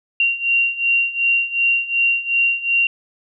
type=beating tone pair; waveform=sine; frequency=2759 / 2761.7 Hz; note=F7 / F7; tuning=-22 / -20 cents; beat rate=2.7 Hz; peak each=-20 / -17 dBFS; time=0.2-2.87 s; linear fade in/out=2 ms; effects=none